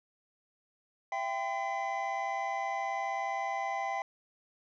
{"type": "tone cluster", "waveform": "triangle", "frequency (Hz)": [668, 787, 1022, 2023], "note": ["E5", "G5", "C6", "B6"], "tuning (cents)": [23, 7, -41, 41], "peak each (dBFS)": [-37, -32, -38, -38], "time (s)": [1.12, 4.02], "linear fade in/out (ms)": 2, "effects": ["resampled to 16000 Hz"]}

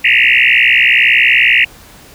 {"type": "tone with frequency modulation", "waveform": "sine", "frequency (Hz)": 2349, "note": "D7", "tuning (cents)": 0, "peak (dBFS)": -6, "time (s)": [0.04, 1.65], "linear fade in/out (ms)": 10, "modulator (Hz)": 61.1, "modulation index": 7.8, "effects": ["pink hiss -39 dBFS RMS until 2.14 s"]}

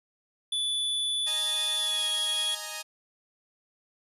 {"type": "tone with pitch glide", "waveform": "square", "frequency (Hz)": [3468, 3334], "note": ["A7", "G#7"], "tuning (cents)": [-26, 6], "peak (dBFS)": -27, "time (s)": [0.52, 2.55], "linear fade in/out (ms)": 5, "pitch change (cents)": -68, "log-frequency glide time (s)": [1.77, 2.06]}
{"type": "chord", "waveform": "5% pulse", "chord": "D# suspended fourth", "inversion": "none", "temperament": "equal with one note detuned", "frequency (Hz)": [622.3, 830.6, 929.1], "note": ["D#5", "G#5", "A#5"], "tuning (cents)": [0, 0, -6], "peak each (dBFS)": -28, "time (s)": [1.26, 2.83], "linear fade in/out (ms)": 20}
{"effects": ["resampled to 32000 Hz"]}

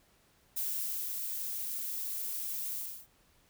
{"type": "noise with ADSR envelope", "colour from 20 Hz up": "violet", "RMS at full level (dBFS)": -34, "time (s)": [0.56, 3.07], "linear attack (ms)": 11, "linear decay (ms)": 530, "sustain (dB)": -3, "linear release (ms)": 310, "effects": ["pink hiss -67 dBFS RMS until 3.49 s"]}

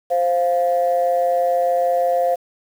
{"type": "tone pair together", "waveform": "sine", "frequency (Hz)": [524.3, 698], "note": ["C5", "F5"], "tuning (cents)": [3, -1], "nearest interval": "perfect fourth", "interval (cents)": 496, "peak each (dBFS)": -17, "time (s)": [0.1, 2.36], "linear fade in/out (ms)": 20, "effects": ["tanh soft clip ceiling -9 dBFS", "7-bit"]}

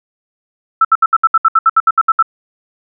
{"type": "tone bursts", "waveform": "sine", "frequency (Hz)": 1324, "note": "E6", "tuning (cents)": 7, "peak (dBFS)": -5, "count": 14, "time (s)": [0.81, 2.226], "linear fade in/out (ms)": 5, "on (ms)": 38, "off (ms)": 68, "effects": []}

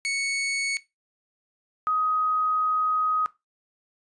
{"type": "tone pair in turn", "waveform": ["sawtooth", "sine"], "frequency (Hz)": [2217, 1256.2], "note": ["C#7", "D#6"], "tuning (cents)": [0, 16], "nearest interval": "minor seventh", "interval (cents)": 984, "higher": "first", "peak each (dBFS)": -21, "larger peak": "neither", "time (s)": [[0.05, 0.77], [1.87, 3.26]], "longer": "second", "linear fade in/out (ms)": 0, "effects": ["noise-tail reverb RT60 0.2 s tail -17 dB re dry", "resampled to 22050 Hz"]}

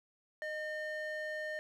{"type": "ring-modulated tone", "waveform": "triangle", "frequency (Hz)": 1218, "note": "D#6", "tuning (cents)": -37, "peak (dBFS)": -32, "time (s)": [0.42, 1.59], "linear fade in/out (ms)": 0, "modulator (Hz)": 602, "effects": []}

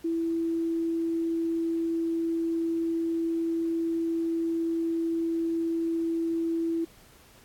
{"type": "tone", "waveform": "sine", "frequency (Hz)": 331.1, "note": "E4", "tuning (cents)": 8, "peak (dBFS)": -25, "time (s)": [0.04, 6.85], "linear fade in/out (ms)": 10, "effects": ["pink hiss -56 dBFS RMS until 7.44 s", "AAC 64 kbps"]}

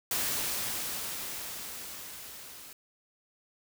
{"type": "noise with level ramp", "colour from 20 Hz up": "white", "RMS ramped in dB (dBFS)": [-30, -48], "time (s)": [0.11, 2.73], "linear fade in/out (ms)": 2, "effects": []}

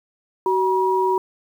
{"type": "tone pair together", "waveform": "sine", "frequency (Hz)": [376.9, 959.1], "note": ["F#4", "A#5"], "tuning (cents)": [32, 49], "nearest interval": "octave + major third", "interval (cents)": 1617, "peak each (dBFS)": -19, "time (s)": [0.46, 1.18], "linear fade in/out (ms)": 2, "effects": ["8-bit"]}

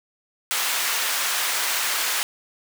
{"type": "high-pass noise", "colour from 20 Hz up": "pink", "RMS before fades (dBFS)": -24, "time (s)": [0.51, 2.23], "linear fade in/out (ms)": 0, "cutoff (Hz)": 1200, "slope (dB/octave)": 12, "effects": []}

